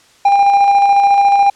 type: tone with tremolo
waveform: triangle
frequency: 801 Hz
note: G5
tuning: 37 cents sharp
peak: -4 dBFS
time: 0.25-1.5 s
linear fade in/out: 5 ms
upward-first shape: square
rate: 14 Hz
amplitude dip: 30%
effects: white hiss -48 dBFS RMS until 1.55 s + low-pass 7000 Hz 12 dB/octave